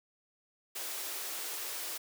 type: high-pass noise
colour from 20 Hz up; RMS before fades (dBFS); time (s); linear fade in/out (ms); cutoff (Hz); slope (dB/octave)
white; -39; 0.75-1.98; 10; 300; 48
effects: none